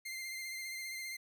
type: tone with vibrato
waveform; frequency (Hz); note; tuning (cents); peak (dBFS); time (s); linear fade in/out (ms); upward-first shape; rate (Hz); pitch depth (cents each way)
sawtooth; 2093; C7; 0; -37; 0.05-1.17; 10; sine; 15; 23
effects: none